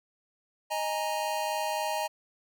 square chord, D# suspended fourth, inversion none, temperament just, 622.3 / 829.7 / 933.4 Hz, D#5 / G#5 / A#5, 0 / -2 / +2 cents, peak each -34 dBFS, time 0.7-2.08 s, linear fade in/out 20 ms, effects none

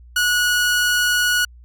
sawtooth tone, 1461 Hz, F#6, 22 cents flat, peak -12 dBFS, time 0.16-1.45 s, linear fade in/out 5 ms, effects added 60 Hz sine -41 dBFS peak until 1.64 s

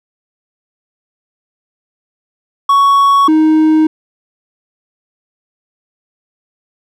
triangle tone pair in turn, 1115 / 312.9 Hz, C#6 / D#4, +10 / +10 cents, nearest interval octave + minor seventh, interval 2200 cents, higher first, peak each -4 dBFS, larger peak neither, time 2.69-3.28 / 3.28-3.87 s, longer neither, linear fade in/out 5 ms, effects none

